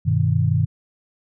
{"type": "chord", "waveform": "sine", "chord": "G augmented", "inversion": "none", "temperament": "equal", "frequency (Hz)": [98, 123.47, 155.56], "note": ["G2", "B2", "D#3"], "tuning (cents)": [0, 0, 0], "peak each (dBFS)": -20, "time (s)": [0.05, 0.66], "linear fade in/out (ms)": 20, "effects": []}